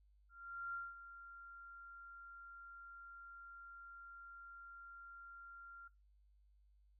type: tone with ADSR envelope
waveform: sine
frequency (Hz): 1385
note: F6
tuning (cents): -15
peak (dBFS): -40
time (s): 0.29-5.88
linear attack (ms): 450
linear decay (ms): 200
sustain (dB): -12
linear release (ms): 7
effects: noise-tail reverb RT60 0.2 s tail -19 dB re dry + added 50 Hz sine -67 dBFS peak until 6.99 s